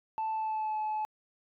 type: tone with pitch glide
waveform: sine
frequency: 880 to 859.4 Hz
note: A5 to A5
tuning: 0 to -41 cents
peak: -28 dBFS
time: 0.18-1.05 s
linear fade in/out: 0 ms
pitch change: -41 cents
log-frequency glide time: 0.31-0.78 s
effects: tanh soft clip ceiling -28 dBFS